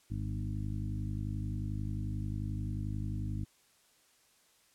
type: harmonic tone with a mistuned harmonic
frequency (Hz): 51.3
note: G#1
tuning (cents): -21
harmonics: 1 / 2 / 3 / 4 / 5 / 6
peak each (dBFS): -39 / -36 / -43 / -45 / -46 / -47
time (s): 0.1-3.45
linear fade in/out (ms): 10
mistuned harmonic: 4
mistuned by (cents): -15
effects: white hiss -67 dBFS RMS until 4.74 s + low-pass 11000 Hz 12 dB/octave